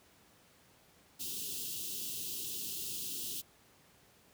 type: band-stop noise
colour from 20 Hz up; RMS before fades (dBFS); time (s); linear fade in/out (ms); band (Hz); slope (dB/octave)
white; -40; 1.19-3.42; 20; 440 to 2700; 96
effects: pink hiss -64 dBFS RMS until 4.33 s + high-pass 80 Hz 12 dB/octave